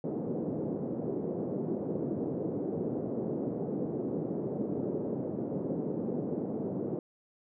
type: band-pass noise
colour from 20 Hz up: white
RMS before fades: -34 dBFS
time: 0.04-6.99 s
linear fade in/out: 2 ms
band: 140 to 450 Hz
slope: 24 dB/octave
effects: none